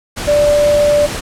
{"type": "tone in noise", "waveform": "sine", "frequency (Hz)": 587.3, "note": "D5", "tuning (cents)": 0, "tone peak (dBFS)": -8, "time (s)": [0.27, 1.07], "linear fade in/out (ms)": 20, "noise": "pink", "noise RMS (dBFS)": -22, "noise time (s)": [0.16, 1.21], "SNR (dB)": 11, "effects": ["low-pass 10000 Hz 12 dB/octave"]}